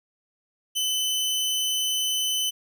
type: tone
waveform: sawtooth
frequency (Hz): 3030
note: F#7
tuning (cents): +40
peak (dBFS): -20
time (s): 0.75-2.51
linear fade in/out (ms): 20
effects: none